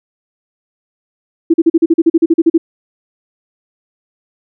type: tone bursts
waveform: sine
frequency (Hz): 329.6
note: E4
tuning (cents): 0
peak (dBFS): -4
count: 14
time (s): 1.5-2.58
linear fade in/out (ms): 10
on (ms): 40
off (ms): 40
effects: none